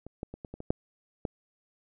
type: clicks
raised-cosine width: 2 ms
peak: -29 / -21 / -27 / -26 / -27 / -27 / -11 / -17 dBFS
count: 8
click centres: 0.066 / 0.231 / 0.34 / 0.448 / 0.54 / 0.604 / 0.705 / 1.252 s
effects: none